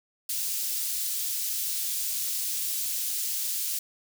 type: high-pass noise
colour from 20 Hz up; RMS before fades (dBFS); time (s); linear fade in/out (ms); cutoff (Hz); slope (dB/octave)
white; -30; 0.29-3.79; 5; 4300; 12
effects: none